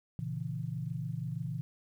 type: chord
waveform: sine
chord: A# diminished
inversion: none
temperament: equal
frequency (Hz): 116.54 / 138.59 / 164.81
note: A#2 / C#3 / E3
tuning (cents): 0 / 0 / 0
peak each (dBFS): -39 / -38 / -38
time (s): 0.19-1.61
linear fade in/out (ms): 0
effects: 11-bit